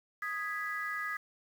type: chord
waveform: sine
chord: G# minor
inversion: second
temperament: equal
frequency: 1244.5 / 1661.2 / 1975.5 Hz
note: D#6 / G#6 / B6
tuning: 0 / 0 / 0 cents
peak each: -38 / -37 / -38 dBFS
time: 0.22-1.17 s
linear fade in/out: 5 ms
effects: tanh soft clip ceiling -25 dBFS + 9-bit